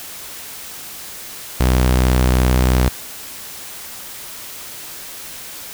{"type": "tone", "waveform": "sawtooth", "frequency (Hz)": 63, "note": "B1", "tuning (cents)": 35, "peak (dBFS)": -8, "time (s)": [1.6, 2.89], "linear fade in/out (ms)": 5, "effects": ["white hiss -33 dBFS RMS until 5.73 s"]}